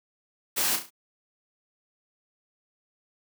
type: noise with echo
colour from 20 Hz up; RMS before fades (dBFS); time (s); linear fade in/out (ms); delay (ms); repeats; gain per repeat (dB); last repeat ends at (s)
white; -26; 0.56-0.77; 20; 34; 4; -7; 0.906
effects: high-pass 150 Hz 12 dB/octave